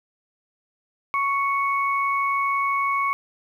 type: tone pair together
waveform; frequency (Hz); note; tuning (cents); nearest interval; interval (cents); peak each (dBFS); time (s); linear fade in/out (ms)
sine; 1110.5 / 2217; C#6 / C#7; +3 / 0; octave; 1197; -21 / -26; 1.14-3.13; 0
effects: 9-bit